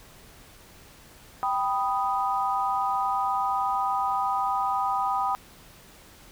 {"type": "chord", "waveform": "sine", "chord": "G augmented", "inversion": "none", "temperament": "equal", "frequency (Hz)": [784, 987.8, 1244.5], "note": ["G5", "B5", "D#6"], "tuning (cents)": [0, 0, 0], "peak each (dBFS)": [-27, -28, -28], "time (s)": [1.43, 5.35], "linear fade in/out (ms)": 0, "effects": ["pink hiss -51 dBFS RMS until 6.31 s"]}